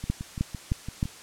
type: two click trains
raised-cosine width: 5 ms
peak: -12 / -21 dBFS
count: 4 / 7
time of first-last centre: 0.1-1.029 / 0.04-1.055 s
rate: 3.23 / 5.91 Hz
effects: white hiss -46 dBFS RMS until 1.22 s + low-pass 9000 Hz 12 dB/octave